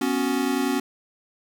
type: chord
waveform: square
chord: B suspended second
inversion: none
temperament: equal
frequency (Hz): 246.9 / 277.2 / 370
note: B3 / C#4 / F#4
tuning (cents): 0 / 0 / 0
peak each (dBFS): -27 / -25 / -29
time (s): 0.01-0.8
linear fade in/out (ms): 5
effects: 9-bit